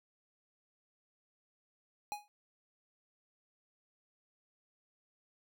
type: tone with exponential decay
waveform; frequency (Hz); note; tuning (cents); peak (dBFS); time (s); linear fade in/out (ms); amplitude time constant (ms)
square; 830; G#5; -1; -34; 2.12-2.28; 0; 34
effects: none